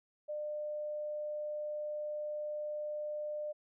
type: tone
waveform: sine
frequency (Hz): 600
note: D5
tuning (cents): +37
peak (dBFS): -36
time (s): 0.28-3.53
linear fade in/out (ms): 20
effects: none